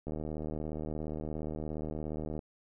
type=click train; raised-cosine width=2 ms; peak=-25 dBFS; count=180; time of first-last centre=0.07-2.392 s; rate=77.1 Hz; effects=none